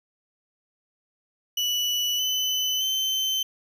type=tone with pitch steps; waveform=35% pulse; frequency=2956 / 3018 / 3082 Hz; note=F#7 / F#7 / G7; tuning=-2 / +34 / -30 cents; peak=-21 dBFS; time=1.57-3.43 s; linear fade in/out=5 ms; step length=620 ms; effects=none